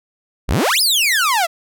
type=exponential two-way sweep; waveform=sawtooth; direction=up then down; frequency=40.81 to 5270 to 638 Hz; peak=-10 dBFS; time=0.48-1.47 s; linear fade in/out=20 ms; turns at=0.81 s; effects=none